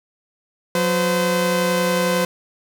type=tone pair together; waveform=sawtooth; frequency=181.02 / 512 Hz; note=F#3 / C5; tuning=-38 / -38 cents; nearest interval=octave + tritone; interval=1800 cents; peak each=-17 / -15 dBFS; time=0.75-2.25 s; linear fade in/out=2 ms; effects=none